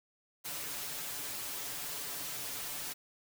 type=noise with comb filter; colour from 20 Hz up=white; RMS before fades=-40 dBFS; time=0.44-2.94 s; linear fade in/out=20 ms; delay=6.9 ms; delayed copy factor=+0.95; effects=none